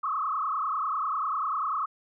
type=tone with frequency modulation; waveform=sine; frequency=1194 Hz; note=D6; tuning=28 cents sharp; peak=-26 dBFS; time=0.03-1.86 s; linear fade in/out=10 ms; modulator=30.1 Hz; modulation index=3.7; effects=none